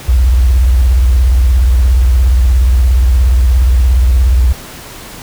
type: tone with vibrato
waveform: sine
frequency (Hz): 62.3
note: B1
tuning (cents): +16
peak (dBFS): -5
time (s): 0.08-4.53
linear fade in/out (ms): 10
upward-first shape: sine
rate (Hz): 17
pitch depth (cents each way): 200
effects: pink hiss -30 dBFS RMS until 5.22 s